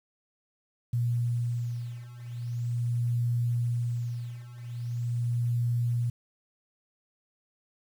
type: beating tone pair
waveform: sine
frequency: 119.3 / 119.72 Hz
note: A#2 / A#2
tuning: +41 / +47 cents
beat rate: 0.42 Hz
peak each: -31 / -29 dBFS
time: 0.93-6.1 s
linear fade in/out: 5 ms
effects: 9-bit